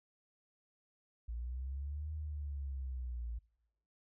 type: linear two-way sweep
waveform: sine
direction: up then down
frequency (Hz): 56.3 to 77.78 to 56.3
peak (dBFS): -38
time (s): 1.28-3.39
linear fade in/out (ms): 10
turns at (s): 2.13
effects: noise-tail reverb RT60 1.0 s tail -26 dB re dry